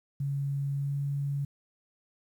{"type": "tone with pitch glide", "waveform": "sine", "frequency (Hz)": [139.9, 141.2], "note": ["C#3", "C#3"], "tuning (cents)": [16, 32], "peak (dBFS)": -28, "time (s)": [0.2, 1.45], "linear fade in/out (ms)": 5, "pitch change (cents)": 16, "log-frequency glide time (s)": [0.75, 0.94], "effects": ["10-bit"]}